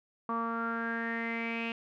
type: tone with low-pass filter sweep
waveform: sawtooth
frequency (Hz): 230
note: A#3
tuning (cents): -23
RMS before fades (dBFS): -34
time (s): 0.29-1.72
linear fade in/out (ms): 2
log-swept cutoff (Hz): 1100 to 2700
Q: 8.7
effects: none